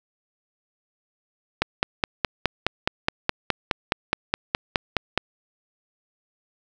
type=click train; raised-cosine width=0.3 ms; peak=-3 dBFS; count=18; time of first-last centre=1.62-5.176 s; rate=4.78 Hz; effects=none